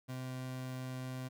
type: tone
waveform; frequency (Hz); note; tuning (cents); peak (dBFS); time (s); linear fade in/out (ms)
30% pulse; 128.8; C3; -27; -37; 0.08-1.29; 20
effects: none